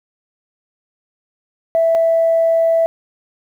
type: tone pair in turn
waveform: sine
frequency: 659.3 / 659.3 Hz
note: E5 / E5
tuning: 0 / 0 cents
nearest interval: unison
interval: 0 cents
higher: neither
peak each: -10 dBFS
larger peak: neither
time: 1.75-1.95 / 1.95-2.86 s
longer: second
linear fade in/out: 0 ms
effects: tanh soft clip ceiling -6 dBFS + 8-bit